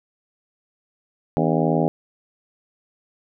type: harmonic tone with a mistuned harmonic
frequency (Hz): 80.6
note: E2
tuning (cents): -38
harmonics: 2 / 3 / 4 / 5 / 6 / 7 / 8 / 9 / 10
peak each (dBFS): -22 / -24 / -25 / -26 / -27 / -27 / -28 / -29 / -29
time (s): 1.37-1.88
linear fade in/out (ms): 0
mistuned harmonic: 4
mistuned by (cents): -110
effects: none